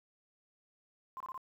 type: tone bursts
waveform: sine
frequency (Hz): 1046.5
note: C6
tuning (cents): 0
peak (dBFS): -40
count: 4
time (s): 1.17-1.377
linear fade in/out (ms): 0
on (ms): 33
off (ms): 25
effects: 11-bit